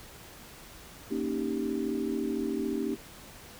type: chord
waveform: sine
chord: Eb dominant seventh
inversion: second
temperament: equal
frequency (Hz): 233.1 / 277.2 / 311.1 / 392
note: Bb3 / Db4 / Eb4 / G4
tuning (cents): 0 / 0 / 0 / 0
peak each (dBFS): -34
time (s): 1.1-2.96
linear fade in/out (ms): 20
effects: pink hiss -49 dBFS RMS until 3.59 s